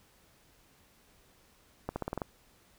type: accelerating click train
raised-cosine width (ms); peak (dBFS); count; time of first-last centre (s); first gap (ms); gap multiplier
1; -19; 7; 1.89-2.218; 70; 0.9
effects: pink hiss -64 dBFS RMS until 2.78 s